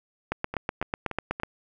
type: two click trains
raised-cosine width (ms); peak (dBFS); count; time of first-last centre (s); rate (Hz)
0.5; -18 / -11; 4 / 10; 0.54-1.4 / 0.32-1.434; 3.49 / 8.08
effects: none